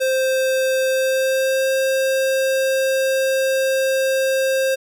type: tone with pitch glide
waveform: square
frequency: 524 to 531 Hz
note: C5 to C5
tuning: +2 to +25 cents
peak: -17 dBFS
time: 0-4.76 s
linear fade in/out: 20 ms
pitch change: +23 cents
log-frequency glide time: 0.9-1.7 s
effects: none